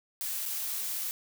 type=noise with dropouts; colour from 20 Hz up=blue; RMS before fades=-34 dBFS; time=0.21-1.11 s; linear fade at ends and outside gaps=0 ms; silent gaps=0.455-0.46 s; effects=none